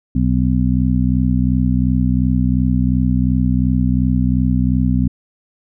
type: harmonic tone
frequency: 62.8 Hz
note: B1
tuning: 30 cents sharp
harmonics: 1 / 2 / 3 / 4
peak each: -18 / -18 / -18 / -18 dBFS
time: 0.15-5.08 s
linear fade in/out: 5 ms
effects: none